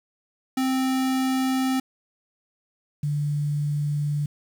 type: tone pair in turn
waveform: square / sine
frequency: 261.6 / 146.82 Hz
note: C4 / D3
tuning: 0 / 0 cents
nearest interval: minor seventh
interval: 1000 cents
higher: first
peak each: -22 / -22 dBFS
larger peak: neither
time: 0.57-1.8 / 3.03-4.26 s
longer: neither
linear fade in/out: 5 ms
effects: 8-bit